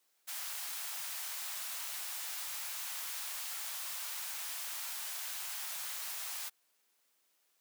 white high-pass noise, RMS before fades -41 dBFS, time 0.27-6.5 s, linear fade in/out 20 ms, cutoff 730 Hz, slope 24 dB/octave, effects white hiss -75 dBFS RMS until 7.6 s + high-pass 300 Hz 12 dB/octave

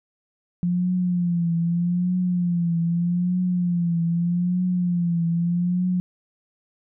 sine tone with vibrato, 174.61 Hz, F3, in tune, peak -19 dBFS, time 0.63-6 s, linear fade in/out 0 ms, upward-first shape triangle, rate 0.81 Hz, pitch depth 78 cents each way, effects none

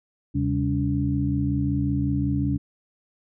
sine tone cluster, 78 / 133.8 / 199.1 / 284.7 Hz, D#2 / C3 / G3 / C#4, +5 / +39 / +27 / +46 cents, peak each -28 / -25 / -30 / -25 dBFS, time 0.34-2.58 s, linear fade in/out 20 ms, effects none

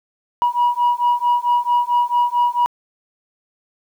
sine beating tone pair, 964 / 968.5 Hz, B5 / B5, -42 / -34 cents, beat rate 4.5 Hz, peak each -16 dBFS, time 0.42-2.66 s, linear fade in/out 0 ms, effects tanh soft clip ceiling -10 dBFS + 8-bit

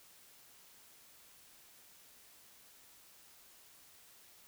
silence, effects white hiss -61 dBFS RMS until 4.47 s

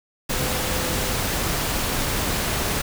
sine tone in noise, 509 Hz, C5, 48 cents flat, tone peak -33 dBFS, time 0.35-1.14 s, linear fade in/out 10 ms, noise pink, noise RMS -24 dBFS, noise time 0.29-2.82 s, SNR -12 dB, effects none

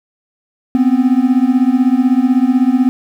triangle beating tone pair, 247.4 / 263.4 Hz, B3 / C4, +3 / +12 cents, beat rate 16 Hz, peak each -10 dBFS, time 0.75-2.89 s, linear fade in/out 0 ms, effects 7-bit

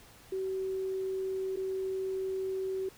sine tone with dropouts, 380.4 Hz, F#4, 48 cents sharp, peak -31 dBFS, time 0.32-2.89 s, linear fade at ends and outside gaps 5 ms, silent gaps 1.561-1.57 s, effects pink hiss -56 dBFS RMS until 2.97 s

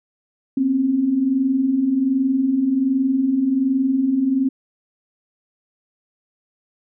sine tone pair together, 246.3 / 267.6 Hz, B3 / C4, -5 / +39 cents, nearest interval minor second, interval 144 cents, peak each -24 / -16 dBFS, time 0.57-4.49 s, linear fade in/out 5 ms, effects none

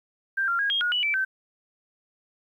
sine tone with pitch steps, 1581 / 1385 / 1636 / 3247 / 1443 / 2951 / 2323 / 1544 Hz, G6 / F6 / G#6 / G#7 / F#6 / F#7 / D7 / G6, +14 / -15 / -26 / -40 / -44 / -5 / -20 / -27 cents, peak -22 dBFS, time 0.37-1.25 s, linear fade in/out 10 ms, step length 110 ms, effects 10-bit

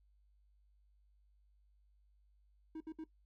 triangle tone bursts, 317 Hz, D#4, 32 cents sharp, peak -40 dBFS, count 3, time 2.75-3.041 s, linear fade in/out 5 ms, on 55 ms, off 63 ms, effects noise-tail reverb RT60 0.1 s tail -17 dB re dry + added 50 Hz sine -67 dBFS peak until 3.25 s

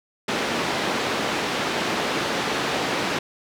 pink band-pass noise, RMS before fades -25 dBFS, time 0.28-3.19 s, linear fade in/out 5 ms, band 240 to 4100 Hz, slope 12 dB/octave, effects none

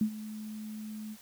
sine tone with ADSR envelope, 215.3 Hz, A3, 37 cents flat, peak -22 dBFS, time 0.01-1.17 s, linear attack 4 ms, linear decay 82 ms, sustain -16 dB, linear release 49 ms, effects white hiss -55 dBFS RMS until 1.21 s

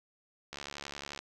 click train, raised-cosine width 0.2 ms, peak -23 dBFS, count 48, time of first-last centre 0.53-1.19 s, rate 71.2 Hz, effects none

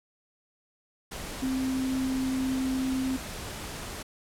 sine tone in noise, 261.6 Hz, C4, in tune, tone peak -26 dBFS, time 1.42-3.17 s, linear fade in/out 10 ms, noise pink, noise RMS -38 dBFS, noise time 1.11-4.03 s, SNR +9 dB, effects low-pass 12000 Hz 12 dB/octave

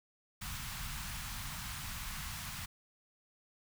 pink band-stop noise, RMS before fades -42 dBFS, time 0.41-2.66 s, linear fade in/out 10 ms, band 190 to 940 Hz, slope 24 dB/octave, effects none

